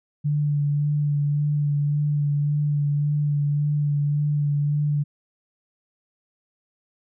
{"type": "tone with vibrato", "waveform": "sine", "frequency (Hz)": 146.3, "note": "D3", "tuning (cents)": -6, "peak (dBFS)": -19, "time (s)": [0.24, 5.04], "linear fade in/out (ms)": 20, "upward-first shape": "sine", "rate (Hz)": 1.8, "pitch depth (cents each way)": 19, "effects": []}